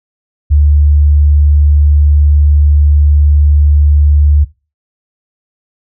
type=tone; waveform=sine; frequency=73.42 Hz; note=D2; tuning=in tune; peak=-4 dBFS; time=0.5-4.45 s; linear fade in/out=20 ms; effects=noise-tail reverb RT60 0.3 s tail -19 dB re dry